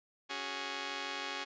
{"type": "chord", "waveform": "5% pulse", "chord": "C# suspended fourth", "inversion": "none", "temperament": "just", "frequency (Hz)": [277.2, 369.6, 415.8], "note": ["C#4", "F#4", "G#4"], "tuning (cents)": [0, -2, 2], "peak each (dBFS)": -32, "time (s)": [0.29, 1.45], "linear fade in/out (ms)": 20, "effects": ["resampled to 16000 Hz"]}